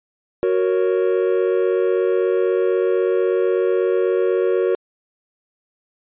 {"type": "chord", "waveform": "triangle", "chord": "F# major", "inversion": "none", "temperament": "equal", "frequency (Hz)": [370, 466.2, 554.4], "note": ["F#4", "A#4", "C#5"], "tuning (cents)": [0, 0, 0], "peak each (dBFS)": [-16, -18, -22], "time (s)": [0.43, 4.75], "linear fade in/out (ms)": 0, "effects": ["resampled to 8000 Hz"]}